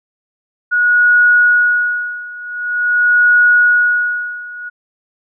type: tone with tremolo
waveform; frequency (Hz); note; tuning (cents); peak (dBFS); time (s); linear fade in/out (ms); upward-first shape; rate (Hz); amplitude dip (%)
sine; 1455; F#6; -29; -6; 0.71-4.7; 20; sine; 0.46; 90
effects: none